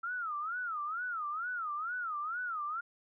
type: tone with vibrato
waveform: sine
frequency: 1323 Hz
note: E6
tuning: 6 cents sharp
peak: -34 dBFS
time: 0.03-2.81 s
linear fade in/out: 10 ms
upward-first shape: sine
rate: 2.2 Hz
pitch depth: 210 cents each way
effects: none

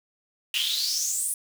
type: noise with high-pass filter sweep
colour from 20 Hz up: pink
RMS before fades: -27 dBFS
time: 0.54-1.34 s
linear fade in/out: 2 ms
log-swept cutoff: 2800 to 10000 Hz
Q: 7.3
effects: none

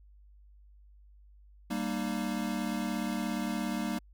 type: chord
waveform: square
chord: Eb major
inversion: first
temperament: equal with one note detuned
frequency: 196 / 233.1 / 303.8 Hz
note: G3 / Bb3 / Eb4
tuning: 0 / 0 / -41 cents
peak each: -36 / -35 / -38 dBFS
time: 1.7-3.99 s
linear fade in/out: 10 ms
effects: added 50 Hz sine -54 dBFS peak until 4.13 s

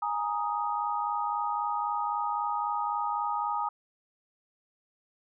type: chord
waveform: sine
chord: Ab suspended second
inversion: none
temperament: just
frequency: 830.6 / 934.4 / 1245.9 Hz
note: Ab5 / Bb5 / Eb6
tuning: 0 / +4 / +2 cents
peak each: -32 dBFS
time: 0.02-3.69 s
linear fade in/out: 5 ms
effects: none

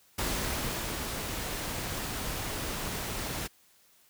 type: noise with ADSR envelope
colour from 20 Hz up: pink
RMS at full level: -31 dBFS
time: 0.18-3.48 s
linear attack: 8 ms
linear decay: 790 ms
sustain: -4 dB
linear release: 20 ms
effects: white hiss -63 dBFS RMS until 4.09 s

